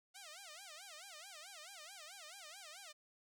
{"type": "tone with vibrato", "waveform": "5% pulse", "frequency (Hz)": 696, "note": "F5", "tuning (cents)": -6, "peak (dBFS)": -40, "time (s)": [0.14, 2.93], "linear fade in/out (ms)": 20, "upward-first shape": "sine", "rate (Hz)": 4.6, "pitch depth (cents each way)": 260, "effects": []}